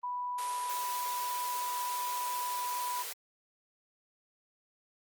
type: tone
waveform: sine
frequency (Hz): 986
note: B5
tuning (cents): -3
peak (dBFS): -33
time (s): 0.03-3.03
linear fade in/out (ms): 10
type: high-pass noise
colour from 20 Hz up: white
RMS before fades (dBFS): -40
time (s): 0.38-3.13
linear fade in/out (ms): 5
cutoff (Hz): 380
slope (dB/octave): 48
effects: Opus 32 kbps